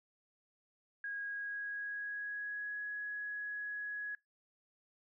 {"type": "tone with pitch glide", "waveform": "sine", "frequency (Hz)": [1642, 1675.5], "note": ["G#6", "G#6"], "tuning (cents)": [-20, 15], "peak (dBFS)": -38, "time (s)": [1.04, 4.15], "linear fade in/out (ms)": 2, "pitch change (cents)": 35, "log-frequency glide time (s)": [1.21, 2.81], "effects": ["noise-tail reverb RT60 0.2 s tail -26 dB re dry"]}